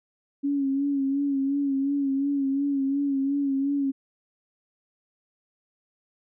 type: tone with vibrato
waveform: sine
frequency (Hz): 277.2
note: C#4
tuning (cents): 0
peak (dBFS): -22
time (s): 0.43-3.92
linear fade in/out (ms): 20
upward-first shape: sine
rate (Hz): 2.8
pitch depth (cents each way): 46
effects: none